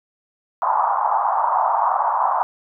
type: band-pass noise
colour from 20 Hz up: white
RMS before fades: -19 dBFS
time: 0.62-2.43 s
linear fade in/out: 0 ms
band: 730 to 1100 Hz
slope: 48 dB/octave
effects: none